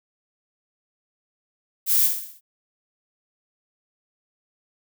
violet noise with echo, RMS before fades -19 dBFS, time 1.86-2.1 s, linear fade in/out 50 ms, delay 62 ms, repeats 5, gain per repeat -6 dB, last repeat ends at 2.41 s, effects none

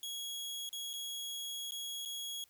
sawtooth tone with dropouts, 3322 Hz, G#7, in tune, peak -36 dBFS, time 0.03-2.44 s, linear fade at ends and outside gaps 1 ms, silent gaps 0.691-0.729 / 0.932-0.937 / 1.709-1.72 / 2.051-2.057 s, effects white hiss -68 dBFS RMS until 2.49 s

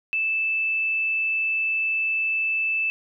sine tone, 2634 Hz, E7, 2 cents flat, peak -21 dBFS, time 0.13-2.9 s, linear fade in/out 0 ms, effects none

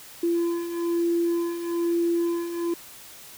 triangle beating tone pair, 340 / 341.1 Hz, F4 / F4, -46 / -41 cents, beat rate 1.1 Hz, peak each -25 / -20 dBFS, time 0.23-2.74 s, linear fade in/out 5 ms, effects tanh soft clip ceiling -18 dBFS + white hiss -45 dBFS RMS until 3.37 s

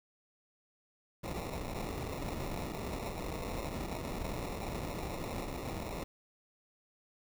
pink noise with sample-and-hold, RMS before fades -39 dBFS, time 1.23-6.04 s, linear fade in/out 10 ms, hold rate 1575 Hz, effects none

